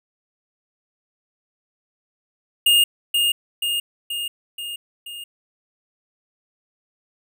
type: tone with echo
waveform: square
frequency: 2834 Hz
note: F7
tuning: 25 cents sharp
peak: -13 dBFS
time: 2.66-2.84 s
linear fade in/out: 5 ms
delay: 480 ms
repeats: 5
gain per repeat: -4 dB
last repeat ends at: 5.24 s
effects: none